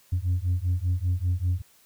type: beating tone pair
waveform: sine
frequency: 87.31 / 92.41 Hz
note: F2 / F#2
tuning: 0 / -2 cents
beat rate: 5.1 Hz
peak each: -24 dBFS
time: 0.12-1.62 s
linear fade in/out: 10 ms
effects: tanh soft clip ceiling -19 dBFS + white hiss -59 dBFS RMS until 1.85 s